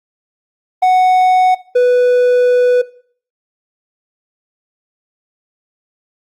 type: tone pair in turn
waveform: triangle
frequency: 740 / 494.3 Hz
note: F#5 / B4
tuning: 0 / +1 cents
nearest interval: perfect fifth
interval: 699 cents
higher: first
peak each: -5 dBFS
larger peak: neither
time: 0.82-1.55 / 1.75-2.82 s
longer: second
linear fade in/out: 10 ms
effects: noise-tail reverb RT60 0.5 s tail -19 dB re dry + Opus 32 kbps